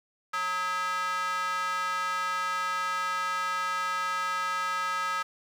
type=tone with high-pass filter; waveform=square; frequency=182.4 Hz; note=F#3; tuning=24 cents flat; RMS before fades=-30 dBFS; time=0.33-5.23 s; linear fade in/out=10 ms; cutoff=1300 Hz; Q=4.4; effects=low-pass 8000 Hz 12 dB/octave + 9-bit